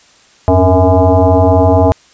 sine tone with frequency modulation, 281.9 Hz, C#4, 29 cents sharp, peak -5 dBFS, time 0.48-1.92 s, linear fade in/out 0 ms, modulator 184 Hz, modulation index 3, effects white hiss -46 dBFS RMS until 2.13 s + resampled to 16000 Hz

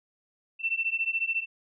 sine beating tone pair, 2678 / 2692 Hz, E7 / E7, +27 / +36 cents, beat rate 14 Hz, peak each -29 dBFS, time 0.59-1.46 s, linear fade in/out 50 ms, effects none

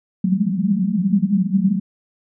pink band-pass noise, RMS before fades -18 dBFS, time 0.24-1.8 s, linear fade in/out 5 ms, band 180 to 210 Hz, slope 96 dB/octave, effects none

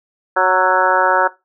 harmonic tone with a mistuned harmonic, 185 Hz, F#3, in tune, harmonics 2 / 3 / 4 / 5 / 6 / 7 / 8 / 9, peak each -23 / -18 / -20 / -17 / -23 / -18 / -19 / -22 dBFS, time 0.36-1.28 s, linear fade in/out 10 ms, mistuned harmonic 7, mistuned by +39 cents, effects noise-tail reverb RT60 0.2 s tail -17 dB re dry

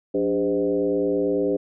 sine tone with frequency modulation, 400 Hz, G4, 35 cents sharp, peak -19 dBFS, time 0.14-1.57 s, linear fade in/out 10 ms, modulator 109 Hz, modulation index 1.3, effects none

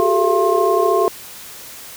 sine tone cluster, 368.3 / 400.8 / 436.9 / 681 / 1064 Hz, F#4 / G4 / A4 / F5 / C6, -8 / +38 / -12 / -44 / +29 cents, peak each -19 dBFS, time 0-1.08 s, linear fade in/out 0 ms, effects white hiss -36 dBFS RMS until 1.96 s

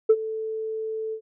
sine tone with ADSR envelope, 440 Hz, A4, in tune, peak -9 dBFS, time 0.09-1.21 s, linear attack 11 ms, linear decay 52 ms, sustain -18 dB, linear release 81 ms, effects tanh soft clip ceiling -9 dBFS

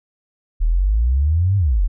sine exponential two-way sweep, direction up then down, 37.47 to 102.2 to 37.47 Hz, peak -13 dBFS, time 0.6-1.88 s, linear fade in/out 20 ms, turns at 1.57 s, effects none

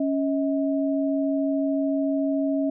sine tone pair together, 277.2 / 636.5 Hz, C#4 / D#5, 0 / +39 cents, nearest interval octave + major second, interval 1439 cents, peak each -22 / -27 dBFS, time 0-2.7 s, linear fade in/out 5 ms, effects none

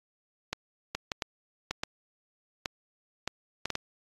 clicks, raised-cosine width 0.2 ms, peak -13 dBFS, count 11, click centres 0.53 / 0.95 / 1.118 / 1.222 / 1.71 / 1.835 / 2.658 / 3.276 / 3.656 / 3.703 / 3.754 s, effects AAC 32 kbps

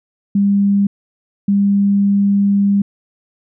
sine tone bursts at uneven times, 200.2 Hz, G3, 37 cents sharp, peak -10 dBFS, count 2, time 0.35-0.87 / 1.48-2.82 s, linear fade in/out 5 ms, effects none

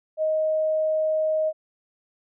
sine tone, 626 Hz, D#5, 10 cents sharp, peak -20 dBFS, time 0.17-1.53 s, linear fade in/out 50 ms, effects none

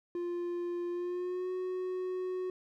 triangle tone with pitch glide, 349.2 to 368.3 Hz, F4 to F#4, 0 to -8 cents, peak -31 dBFS, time 0.15-2.5 s, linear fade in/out 2 ms, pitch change +92 cents, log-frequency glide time 0.9-1.51 s, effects none

